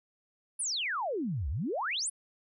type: exponential two-way sweep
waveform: sine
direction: down then up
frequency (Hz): 10548 to 61.74 to 10548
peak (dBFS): -30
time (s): 0.59-2.1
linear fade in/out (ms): 10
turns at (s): 1.49
effects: none